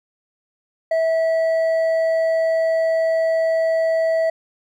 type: tone with hard clipping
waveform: sine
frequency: 651 Hz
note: E5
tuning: 22 cents flat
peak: -17 dBFS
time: 0.91-4.3 s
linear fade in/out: 5 ms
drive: 4 dB
effects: none

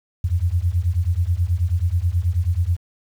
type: beating tone pair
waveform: sine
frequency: 82.7 / 92 Hz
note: E2 / F#2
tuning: +6 / -9 cents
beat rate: 9.3 Hz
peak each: -20 dBFS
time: 0.24-2.77 s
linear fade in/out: 5 ms
effects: 8-bit

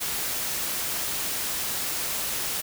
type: noise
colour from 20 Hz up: white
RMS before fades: -29 dBFS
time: 0-2.62 s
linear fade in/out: 20 ms
effects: none

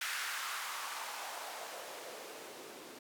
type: noise with band-pass filter sweep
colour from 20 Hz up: blue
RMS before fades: -43 dBFS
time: 0.01-2.99 s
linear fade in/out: 5 ms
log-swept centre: 1700 to 300 Hz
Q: 2.2
effects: none

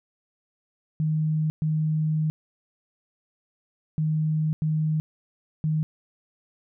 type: tone bursts at uneven times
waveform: sine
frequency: 155.56 Hz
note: D#3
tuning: in tune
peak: -21 dBFS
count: 5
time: 1-1.5 / 1.62-2.3 / 3.98-4.53 / 4.62-5 / 5.64-5.83 s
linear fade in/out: 0 ms
effects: none

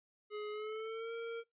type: tone with pitch glide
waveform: square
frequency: 420.7 to 461.4 Hz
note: G#4 to A#4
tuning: +22 to -18 cents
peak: -40 dBFS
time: 0.3-1.44 s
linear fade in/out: 50 ms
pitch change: +160 cents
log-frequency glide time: 0.51-1.13 s
effects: noise-tail reverb RT60 0.2 s tail -23 dB re dry + resampled to 8000 Hz

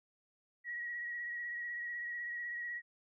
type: tone with vibrato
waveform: sine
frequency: 1912 Hz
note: A#6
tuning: 43 cents sharp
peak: -38 dBFS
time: 0.64-2.82 s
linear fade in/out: 50 ms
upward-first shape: sine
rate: 16 Hz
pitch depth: 26 cents each way
effects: none

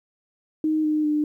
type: tone with pitch steps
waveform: sine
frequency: 311.1 / 305.6 / 300.2 Hz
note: D#4 / D#4 / D4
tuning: 0 / -31 / +38 cents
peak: -19 dBFS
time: 0.64-1.24 s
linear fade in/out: 2 ms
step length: 200 ms
effects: 10-bit

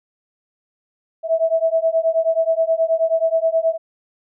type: beating tone pair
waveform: sine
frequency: 648 / 657.4 Hz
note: E5 / E5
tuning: -30 / -5 cents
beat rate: 9.4 Hz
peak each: -18 dBFS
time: 1.23-3.78 s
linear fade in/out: 50 ms
effects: none

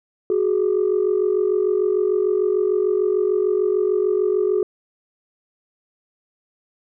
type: tone pair together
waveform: sine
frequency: 371.3 / 418 Hz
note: F#4 / G#4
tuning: +6 / +11 cents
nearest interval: major second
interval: 205 cents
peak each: -18 dBFS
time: 0.3-4.63 s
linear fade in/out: 2 ms
effects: tanh soft clip ceiling -11 dBFS

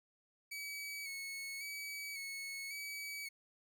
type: tone with vibrato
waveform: sawtooth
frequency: 2240 Hz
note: C#7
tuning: 18 cents sharp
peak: -39 dBFS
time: 0.51-3.29 s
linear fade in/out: 10 ms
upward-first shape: square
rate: 0.91 Hz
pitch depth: 31 cents each way
effects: none

